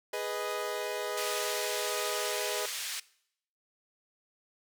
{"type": "chord", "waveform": "sawtooth", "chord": "G# minor", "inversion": "none", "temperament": "equal", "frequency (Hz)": [415.3, 493.9, 622.3], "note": ["G#4", "B4", "D#5"], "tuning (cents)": [0, 0, 0], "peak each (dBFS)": -33, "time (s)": [0.13, 2.66], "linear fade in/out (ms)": 5}
{"type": "band-pass noise", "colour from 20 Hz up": "pink", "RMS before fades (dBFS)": -37, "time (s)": [1.17, 3], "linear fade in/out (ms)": 5, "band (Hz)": [2400, 11000], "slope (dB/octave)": 12}
{"effects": ["noise-tail reverb RT60 0.7 s tail -21 dB re dry"]}